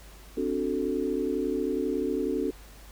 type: chord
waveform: sine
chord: D dominant seventh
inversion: third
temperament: equal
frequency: 261.6 / 293.7 / 370 / 440 Hz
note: C4 / D4 / F#4 / A4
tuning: 0 / 0 / 0 / 0 cents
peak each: -32 / -31 / -31 / -31 dBFS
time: 0.37-2.51 s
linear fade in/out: 5 ms
effects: added 50 Hz sine -47 dBFS peak until 2.91 s + pink hiss -52 dBFS RMS until 2.91 s